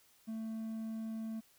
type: tone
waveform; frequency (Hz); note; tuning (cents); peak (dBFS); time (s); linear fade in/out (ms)
triangle; 222.2; A3; +17; -36; 0.27-1.41; 20
effects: white hiss -67 dBFS RMS until 1.58 s